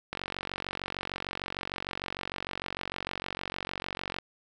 click train, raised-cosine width 0.3 ms, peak -17 dBFS, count 190, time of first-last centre 0.13-4.186 s, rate 46.6 Hz, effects none

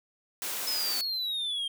white high-pass noise, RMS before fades -34 dBFS, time 0.42-1.01 s, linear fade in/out 0 ms, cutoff 290 Hz, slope 12 dB/octave
triangle exponential sweep, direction down, 5200 to 3179 Hz, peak -28 dBFS, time 0.67-1.68 s, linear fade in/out 5 ms
effects none

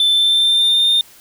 sine tone with pitch glide, 3531 to 3628 Hz, A7 to A#7, +5 to -48 cents, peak -8 dBFS, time 0-1.01 s, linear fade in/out 2 ms, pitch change +47 cents, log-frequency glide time 0.1-0.89 s, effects tanh soft clip ceiling -10 dBFS + white hiss -45 dBFS RMS until 1.2 s

